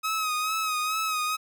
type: tone with vibrato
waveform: sawtooth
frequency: 1268 Hz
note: D#6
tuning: 32 cents sharp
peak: -22 dBFS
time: 0.03-1.37 s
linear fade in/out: 20 ms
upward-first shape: sine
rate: 2.3 Hz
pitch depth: 46 cents each way
effects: none